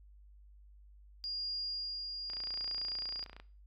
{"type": "tone with tremolo", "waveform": "sine", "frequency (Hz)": 4831, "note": "D8", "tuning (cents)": 48, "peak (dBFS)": -35, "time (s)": [1.24, 3.24], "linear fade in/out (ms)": 0, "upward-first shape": "sine", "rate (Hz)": 0.82, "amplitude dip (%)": 35}
{"type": "click train", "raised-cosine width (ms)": 0.3, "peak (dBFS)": -33, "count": 33, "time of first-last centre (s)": [2.3, 3.4], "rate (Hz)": 29.1}
{"effects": ["noise-tail reverb RT60 0.4 s tail -19 dB re dry", "added 50 Hz sine -55 dBFS peak until 3.66 s"]}